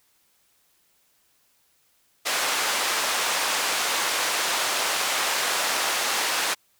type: band-pass noise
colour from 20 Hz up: pink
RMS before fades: -25 dBFS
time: 2.25-6.55 s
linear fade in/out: 20 ms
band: 750 to 9700 Hz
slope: 12 dB/octave
effects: white hiss -65 dBFS RMS until 6.79 s